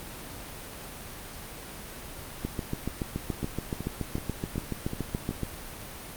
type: two click trains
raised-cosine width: 3 ms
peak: -20 / -16 dBFS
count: 6 / 22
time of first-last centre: 3.43-5.31 / 2.45-5.433 s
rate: 2.66 / 7.04 Hz
effects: pink hiss -41 dBFS RMS until 6.16 s + Opus 32 kbps